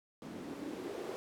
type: noise with band-pass filter sweep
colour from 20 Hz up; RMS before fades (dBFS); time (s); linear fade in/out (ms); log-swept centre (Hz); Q
white; -43; 0.22-1.16; 0; 220 to 430; 3.6
effects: none